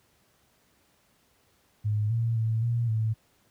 sine tone with pitch steps, 105.7 / 115.2 / 111.9 / 117.9 / 110.5 Hz, G#2 / A#2 / A2 / A#2 / A2, +31 / -20 / +30 / +20 / +8 cents, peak -23 dBFS, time 1.84-3.14 s, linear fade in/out 20 ms, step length 260 ms, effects pink hiss -66 dBFS RMS until 3.5 s + high-pass 60 Hz 12 dB/octave

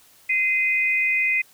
sine tone pair together, 2063 / 2489 Hz, C7 / D#7, -25 / 0 cents, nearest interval minor third, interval 325 cents, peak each -21 dBFS, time 0.29-1.42 s, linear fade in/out 10 ms, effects white hiss -54 dBFS RMS until 1.53 s

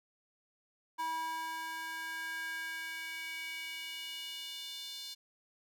square tone with high-pass filter sweep, 323.6 Hz, E4, 32 cents flat, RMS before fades -41 dBFS, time 0.98-5.15 s, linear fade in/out 20 ms, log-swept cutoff 960 to 4000 Hz, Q 3.6, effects none

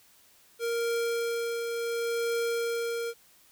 square tone with tremolo, 466.2 Hz, A#4, in tune, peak -27 dBFS, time 0.59-3.14 s, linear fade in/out 50 ms, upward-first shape triangle, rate 0.7 Hz, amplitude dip 40%, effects white hiss -60 dBFS RMS until 3.51 s

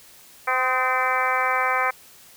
harmonic tone with a mistuned harmonic, 257.5 Hz, C4, 28 cents flat, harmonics 2 / 3 / 4 / 5 / 6 / 7 / 8 / 9, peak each -30 / -27 / -26 / -25 / -28 / -30 / -29 / -29 dBFS, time 0.47-1.91 s, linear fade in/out 10 ms, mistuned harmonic 5, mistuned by -32 cents, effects white hiss -49 dBFS RMS until 2.36 s

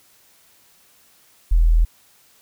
sine tone, 40.8 Hz, E1, 17 cents flat, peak -11 dBFS, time 1.51-1.85 s, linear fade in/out 10 ms, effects white hiss -55 dBFS RMS until 2.41 s

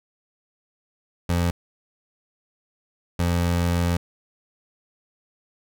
25% pulse tone bursts at uneven times, 86.7 Hz, F2, 12 cents flat, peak -16 dBFS, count 2, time 1.29-1.51 / 3.19-3.97 s, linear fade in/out 5 ms, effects none

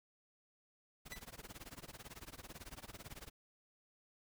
pink noise with tremolo, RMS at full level -49 dBFS, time 1.05-3.3 s, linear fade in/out 20 ms, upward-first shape sine, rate 18 Hz, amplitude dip 95%
sawtooth tone with exponential decay, 1987 Hz, B6, 10 cents sharp, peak -39 dBFS, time 1.12-1.24 s, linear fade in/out 0 ms, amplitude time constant 26 ms
effects none

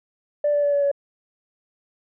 sine tone with pitch steps, 587.3 / 581.6 / 575.9 / 570.3 / 564.7 Hz, D5 / D5 / D5 / C#5 / C#5, 0 / -17 / -34 / +49 / +32 cents, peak -16 dBFS, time 0.44-0.915 s, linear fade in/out 5 ms, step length 95 ms, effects tanh soft clip ceiling -13 dBFS

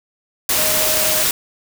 sine tone in noise, 622.3 Hz, D#5, in tune, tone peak -24 dBFS, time 0.58-1.23 s, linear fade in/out 2 ms, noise white, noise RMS -17 dBFS, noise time 0.49-1.31 s, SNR -10 dB, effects none

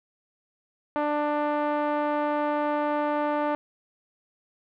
5% pulse tone with low-pass filter, 296.1 Hz, D4, 14 cents sharp, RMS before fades -26 dBFS, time 0.96-3.55 s, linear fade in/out 0 ms, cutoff 830 Hz, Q 1.3, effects none

